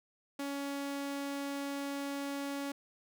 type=tone; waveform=sawtooth; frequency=280.4 Hz; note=C#4; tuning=20 cents sharp; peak=-32 dBFS; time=0.39-2.72 s; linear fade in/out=5 ms; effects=none